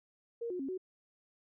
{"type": "tone with pitch steps", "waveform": "sine", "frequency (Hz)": [467.1, 361.1, 270.2, 372.1], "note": ["A#4", "F#4", "C#4", "F#4"], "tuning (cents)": [3, -42, -44, 10], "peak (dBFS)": -35, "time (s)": [0.41, 0.778], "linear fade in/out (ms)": 10, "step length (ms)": 92, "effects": []}